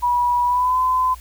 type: tone with pitch glide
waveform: sine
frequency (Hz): 973 to 1019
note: B5 to C6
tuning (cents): -26 to -46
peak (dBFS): -15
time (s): 0.02-1.15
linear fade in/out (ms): 20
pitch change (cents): +80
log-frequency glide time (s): 0.44-0.78
effects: added 60 Hz sine -38 dBFS peak until 1.2 s + white hiss -47 dBFS RMS until 1.2 s